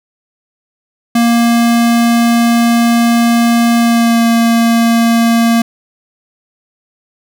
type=tone with pitch glide; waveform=square; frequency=234.2 to 231.2 Hz; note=A#3 to A#3; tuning=+8 to -14 cents; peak=-8 dBFS; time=1.15-5.62 s; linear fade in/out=5 ms; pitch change=-22 cents; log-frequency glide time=3.77-4.26 s; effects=none